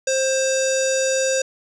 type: tone with low-pass filter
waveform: square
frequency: 529 Hz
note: C5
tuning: 19 cents sharp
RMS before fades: -20 dBFS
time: 0.07-1.42 s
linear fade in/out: 5 ms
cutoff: 6700 Hz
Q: 6.2
effects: none